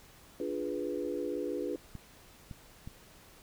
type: chord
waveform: sine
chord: D diminished seventh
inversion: none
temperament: equal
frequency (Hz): 293.7 / 349.2 / 415.3 / 493.9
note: D4 / F4 / Ab4 / Cb5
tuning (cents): 0 / 0 / 0 / 0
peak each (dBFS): -38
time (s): 0.4-1.76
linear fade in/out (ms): 2
type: clicks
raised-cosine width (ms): 5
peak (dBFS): -30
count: 3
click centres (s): 1.953 / 2.512 / 2.875
effects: pink hiss -57 dBFS RMS until 3.42 s